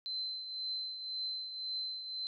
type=tone with tremolo; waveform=sine; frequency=4074 Hz; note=C8; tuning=47 cents flat; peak=-34 dBFS; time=0.06-2.27 s; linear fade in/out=0 ms; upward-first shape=triangle; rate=1.9 Hz; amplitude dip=60%; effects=none